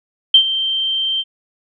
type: tone with ADSR envelope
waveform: sine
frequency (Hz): 3136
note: G7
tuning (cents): 0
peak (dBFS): -3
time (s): 0.34-1.24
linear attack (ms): 5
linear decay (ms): 84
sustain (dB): -13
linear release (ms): 41
effects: none